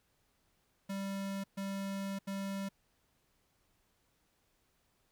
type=tone bursts at uneven times; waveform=square; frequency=196 Hz; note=G3; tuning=in tune; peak=-37 dBFS; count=3; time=0.89-1.44 / 1.57-2.19 / 2.27-2.69 s; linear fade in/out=10 ms; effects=pink hiss -75 dBFS RMS until 5.11 s